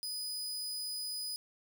sawtooth tone, 4978 Hz, D#8, in tune, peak -34 dBFS, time 0.03-1.36 s, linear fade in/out 0 ms, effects none

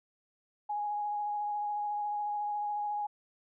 sine tone with vibrato, 830.6 Hz, G#5, in tune, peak -31 dBFS, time 0.69-3.07 s, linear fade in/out 10 ms, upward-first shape sine, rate 14 Hz, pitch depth 14 cents each way, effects none

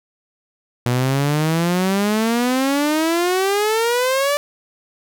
sawtooth exponential sweep, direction up, 120 to 587.3 Hz, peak -12 dBFS, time 0.86-4.37 s, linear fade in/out 0 ms, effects none

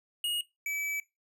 square tone pair in turn, 2875 / 2299 Hz, F7 / D7, +50 / -37 cents, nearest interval major third, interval 387 cents, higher first, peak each -29 / -32 dBFS, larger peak first, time 0.24-0.41 / 0.66-1 s, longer second, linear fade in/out 2 ms, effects noise-tail reverb RT60 0.2 s tail -19 dB re dry

